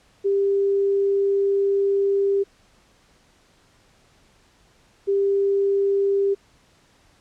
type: tone pair in turn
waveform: sine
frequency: 396.4 / 396.4 Hz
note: G4 / G4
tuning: +19 / +19 cents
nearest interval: unison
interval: 0 cents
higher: neither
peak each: -17 / -17 dBFS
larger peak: neither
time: 0.24-2.44 / 5.07-6.35 s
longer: first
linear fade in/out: 20 ms
effects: pink hiss -58 dBFS RMS until 7.2 s + low-pass 8000 Hz 12 dB/octave